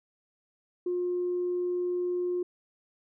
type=tone; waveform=sine; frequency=356.6 Hz; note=F4; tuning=36 cents sharp; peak=-26 dBFS; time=0.86-2.43 s; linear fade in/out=5 ms; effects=tanh soft clip ceiling -22 dBFS